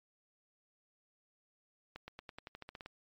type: accelerating click train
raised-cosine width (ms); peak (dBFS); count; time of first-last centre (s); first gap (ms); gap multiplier
0.3; -30; 12; 1.96-2.861; 120; 0.92
effects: MP3 48 kbps